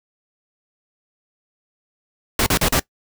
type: noise bursts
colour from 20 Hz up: pink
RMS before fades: -17 dBFS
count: 4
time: 2.39-2.796 s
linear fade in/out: 2 ms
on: 73 ms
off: 38 ms
effects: noise-tail reverb RT60 0.1 s tail -21 dB re dry